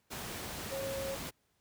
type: tone in noise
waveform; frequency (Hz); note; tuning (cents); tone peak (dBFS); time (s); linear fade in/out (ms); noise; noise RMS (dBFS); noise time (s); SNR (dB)
sine; 543; C#5; -36; -36; 0.71-1.16; 20; pink; -41; 0.1-1.31; +2
effects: pink hiss -75 dBFS RMS until 1.6 s + high-pass 60 Hz 12 dB/octave